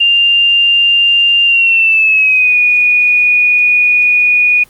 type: tone with pitch glide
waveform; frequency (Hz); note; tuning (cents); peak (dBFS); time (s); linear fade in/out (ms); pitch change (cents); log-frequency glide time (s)
sine; 2794 to 2461; F7 to D#7; 0 to -20; -6; 0-4.64; 10; -220; 1.45-2.57
effects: pink hiss -44 dBFS RMS until 4.69 s + Opus 32 kbps